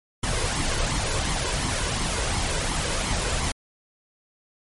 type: noise with flanger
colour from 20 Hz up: pink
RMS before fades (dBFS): -25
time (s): 0.23-3.52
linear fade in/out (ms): 5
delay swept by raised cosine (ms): 0.93 to 2.03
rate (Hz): 2.8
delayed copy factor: +0.5
effects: MP3 48 kbps